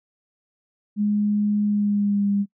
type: tone with pitch glide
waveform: sine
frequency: 207.7 to 201.2 Hz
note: G#3 to G3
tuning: 0 to +45 cents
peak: -18 dBFS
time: 0.96-2.46 s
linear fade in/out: 50 ms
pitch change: -55 cents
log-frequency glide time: 1.64-2.3 s
effects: noise-tail reverb RT60 0.1 s tail -24 dB re dry